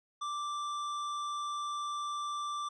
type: tone with hard clipping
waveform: sine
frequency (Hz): 1174.7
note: D6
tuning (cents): 0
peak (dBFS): -36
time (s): 0.21-2.69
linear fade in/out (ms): 10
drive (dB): 11
effects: resampled to 32000 Hz